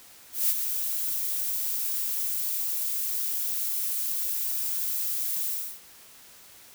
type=noise with ADSR envelope; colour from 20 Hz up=violet; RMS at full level=-22 dBFS; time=0.32-5.81 s; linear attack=170 ms; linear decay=42 ms; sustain=-7 dB; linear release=320 ms; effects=white hiss -51 dBFS RMS until 6.74 s